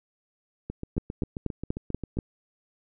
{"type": "two click trains", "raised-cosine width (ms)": 3, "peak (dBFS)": [-20, -14], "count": [12, 6], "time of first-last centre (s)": [[0.7, 2.171], [0.98, 2.188]], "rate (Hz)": [7.48, 4.14], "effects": []}